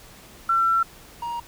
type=tone pair in turn; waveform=sine / triangle; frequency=1349 / 943.1 Hz; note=E6 / A#5; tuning=+40 / +20 cents; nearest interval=tritone; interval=620 cents; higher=first; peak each=-17 / -25 dBFS; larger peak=first; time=0.49-0.83 / 1.22-1.4 s; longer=first; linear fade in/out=5 ms; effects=pink hiss -47 dBFS RMS until 1.47 s